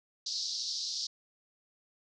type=band-pass noise; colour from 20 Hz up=white; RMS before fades=-36 dBFS; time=0.26-1.07 s; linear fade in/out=5 ms; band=4100 to 5500 Hz; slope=48 dB/octave; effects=none